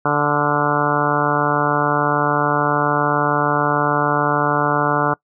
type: harmonic tone with a mistuned harmonic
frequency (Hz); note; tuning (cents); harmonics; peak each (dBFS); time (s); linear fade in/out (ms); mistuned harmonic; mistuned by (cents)
146.83; D3; 0; 1 / 2 / 3 / 4 / 5 / 6 / 7 / 8 / 9 / 10; -24 / -24 / -24 / -24 / -24 / -24 / -24 / -24 / -24 / -24; 0.05-5.14; 5; 10; -34
effects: noise-tail reverb RT60 0.1 s tail -23 dB re dry